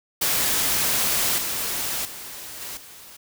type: noise with level steps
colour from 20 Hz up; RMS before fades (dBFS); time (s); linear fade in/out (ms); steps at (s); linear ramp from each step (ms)
white; -22 / -27 / -37 / -34 / -44; 0.21-3.17; 10; 1.38 / 2.05 / 2.61 / 2.77; 2
effects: none